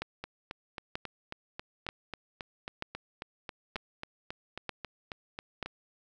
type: two click trains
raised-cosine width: 0.3 ms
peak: -22 / -18 dBFS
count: 21 / 7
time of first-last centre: 0.24-5.66 / 0.02-5.627 s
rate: 3.69 / 1.07 Hz
effects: none